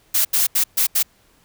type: noise bursts at uneven times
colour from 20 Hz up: blue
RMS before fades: -17 dBFS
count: 5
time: 0.14-0.25 / 0.33-0.47 / 0.55-0.64 / 0.77-0.87 / 0.95-1.03 s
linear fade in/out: 10 ms
effects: pink hiss -57 dBFS RMS until 1.44 s